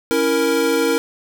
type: chord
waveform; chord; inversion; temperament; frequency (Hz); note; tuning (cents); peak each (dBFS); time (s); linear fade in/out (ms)
square; A# diminished; first; equal; 277.2 / 329.6 / 466.2; C#4 / E4 / A#4; 0 / 0 / 0; -23 / -22 / -18; 0.11-0.98; 0
effects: none